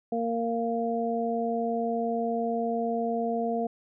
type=harmonic tone; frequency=231.4 Hz; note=A#3; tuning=13 cents flat; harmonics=1 / 2 / 3; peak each=-30 / -30 / -30 dBFS; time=0.12-3.67 s; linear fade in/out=5 ms; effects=none